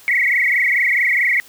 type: tone with frequency modulation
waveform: sine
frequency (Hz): 2078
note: C7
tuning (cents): -12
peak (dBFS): -13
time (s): 0.08-1.4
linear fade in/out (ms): 0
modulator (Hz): 24.6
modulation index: 7.1
effects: white hiss -45 dBFS RMS until 1.48 s